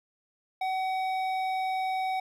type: tone with hard clipping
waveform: sine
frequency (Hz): 755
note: F#5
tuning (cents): +35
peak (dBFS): -29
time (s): 0.61-2.2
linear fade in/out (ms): 5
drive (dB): 10
effects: none